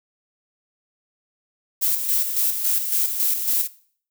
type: noise with tremolo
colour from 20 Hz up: violet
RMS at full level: -20 dBFS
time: 1.81-3.68 s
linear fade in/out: 20 ms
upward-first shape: square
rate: 3.6 Hz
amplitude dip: 50%
effects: noise-tail reverb RT60 0.5 s tail -18 dB re dry